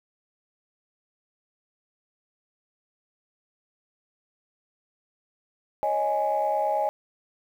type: chord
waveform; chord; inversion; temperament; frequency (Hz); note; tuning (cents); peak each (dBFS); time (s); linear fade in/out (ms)
sine; C# suspended second; none; just; 554.4 / 623.7 / 831.5; C#5 / D#5 / G#5; 0 / +4 / +2; -29 / -26 / -24; 5.83-6.89; 0
effects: tanh soft clip ceiling -15 dBFS + 9-bit